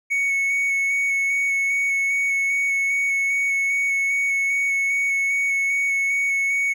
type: tone with vibrato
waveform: triangle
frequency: 2217 Hz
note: C#7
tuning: in tune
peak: -17 dBFS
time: 0.1-6.74 s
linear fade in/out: 20 ms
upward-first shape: square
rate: 2.5 Hz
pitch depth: 10 cents each way
effects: none